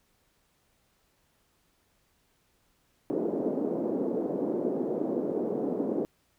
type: band-pass noise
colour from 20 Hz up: white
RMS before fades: -30 dBFS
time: 3.1-6.05 s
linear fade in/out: 0 ms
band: 220 to 470 Hz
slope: 24 dB/octave
effects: pink hiss -70 dBFS RMS until 6.38 s